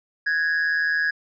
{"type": "tone with amplitude modulation", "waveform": "triangle", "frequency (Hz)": 1661, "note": "G#6", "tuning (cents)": 0, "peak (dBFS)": -15, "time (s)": [0.26, 1.11], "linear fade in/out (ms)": 10, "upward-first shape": "sine", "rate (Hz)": 159, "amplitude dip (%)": 65, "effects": ["resampled to 16000 Hz"]}